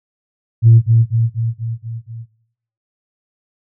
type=tone with echo; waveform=sine; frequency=114.7 Hz; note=A#2; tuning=28 cents flat; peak=-3 dBFS; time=0.62-0.82 s; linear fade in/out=50 ms; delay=240 ms; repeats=6; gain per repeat=-4 dB; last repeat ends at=2.26 s; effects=noise-tail reverb RT60 0.8 s tail -22 dB re dry + tanh soft clip ceiling 0 dBFS